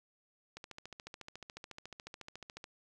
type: click train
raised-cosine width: 0.2 ms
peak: -29 dBFS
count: 30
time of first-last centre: 0.57-2.641 s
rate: 14 Hz
effects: none